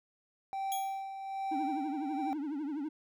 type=tone with tremolo; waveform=triangle; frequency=778 Hz; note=G5; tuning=13 cents flat; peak=-30 dBFS; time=0.53-2.33 s; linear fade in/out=0 ms; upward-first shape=sine; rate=1.2 Hz; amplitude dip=60%
type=tone with exponential decay; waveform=10% pulse; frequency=3322 Hz; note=G#7; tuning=in tune; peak=-27 dBFS; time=0.72-1.02 s; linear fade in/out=0 ms; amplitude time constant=65 ms
type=tone with vibrato; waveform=triangle; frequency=293.7 Hz; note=D4; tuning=in tune; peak=-32 dBFS; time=1.51-2.89 s; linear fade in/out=10 ms; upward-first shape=triangle; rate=12 Hz; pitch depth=170 cents each way
effects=none